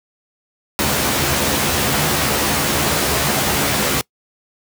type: noise with comb filter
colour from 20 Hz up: pink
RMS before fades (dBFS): -17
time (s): 0.79-4.01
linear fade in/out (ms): 0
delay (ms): 14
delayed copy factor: +0.7
effects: noise-tail reverb RT60 0.1 s tail -24 dB re dry + high-pass 100 Hz 12 dB/octave